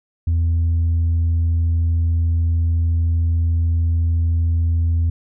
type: tone with tanh clipping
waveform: sine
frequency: 83.2 Hz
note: E2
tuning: 17 cents sharp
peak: -15 dBFS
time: 0.27-5.1 s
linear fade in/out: 5 ms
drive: 1 dB
effects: none